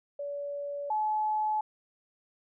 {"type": "tone pair in turn", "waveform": "sine", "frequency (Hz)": [572, 857], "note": ["D5", "A5"], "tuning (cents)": [-46, -46], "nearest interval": "perfect fifth", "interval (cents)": 700, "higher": "second", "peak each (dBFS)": [-33, -26], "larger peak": "second", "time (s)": [[0.19, 0.9], [0.9, 1.61]], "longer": "neither", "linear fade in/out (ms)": 5, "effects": []}